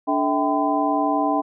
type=tone cluster; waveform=sine; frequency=290.8 / 438 / 650 / 781 / 1015 Hz; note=D4 / A4 / E5 / G5 / B5; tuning=-17 / -8 / -24 / -7 / +47 cents; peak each=-22 / -31 / -25 / -23 / -25 dBFS; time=0.07-1.42 s; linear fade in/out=20 ms; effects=none